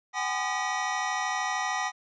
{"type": "tone cluster", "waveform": "square", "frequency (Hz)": [755, 828, 1015, 1222, 1925], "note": ["F#5", "G#5", "B5", "D#6", "B6"], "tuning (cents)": [35, -5, 47, -32, -45], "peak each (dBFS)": [-34, -35, -38, -35, -33], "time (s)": [0.13, 1.92], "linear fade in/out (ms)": 50, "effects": ["resampled to 16000 Hz"]}